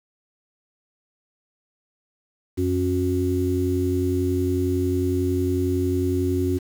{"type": "harmonic tone", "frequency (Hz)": 91, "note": "F#2", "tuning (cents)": -28, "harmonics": [1, 3, 4], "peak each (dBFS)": [-24, -24, -24], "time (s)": [2.57, 6.59], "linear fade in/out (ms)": 20, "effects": ["7-bit"]}